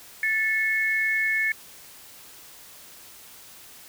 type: tone pair together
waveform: sine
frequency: 1758 / 2187 Hz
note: A6 / C#7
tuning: -2 / -24 cents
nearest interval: major third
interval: 378 cents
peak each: -24 dBFS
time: 0.23-1.52 s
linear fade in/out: 2 ms
effects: white hiss -47 dBFS RMS until 3.88 s